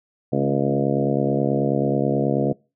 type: harmonic tone with a mistuned harmonic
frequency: 69.3 Hz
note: C#2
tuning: in tune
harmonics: 2 / 3 / 4 / 5 / 6 / 7 / 8 / 9 / 10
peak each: -24 / -25 / -25 / -27 / -28 / -26 / -32 / -28 / -32 dBFS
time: 0.32-2.53 s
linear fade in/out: 10 ms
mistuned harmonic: 3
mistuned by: +29 cents
effects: noise-tail reverb RT60 0.3 s tail -24 dB re dry